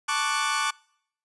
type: chord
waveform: sawtooth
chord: D major seventh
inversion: second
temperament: equal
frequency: 880 / 1108.7 / 1174.7 / 1480 Hz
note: A5 / C#6 / D6 / F#6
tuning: 0 / 0 / 0 / 0 cents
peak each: -28 / -26 / -24 / -26 dBFS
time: 0.08-0.71 s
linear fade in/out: 10 ms
effects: noise-tail reverb RT60 0.7 s tail -26 dB re dry + resampled to 24000 Hz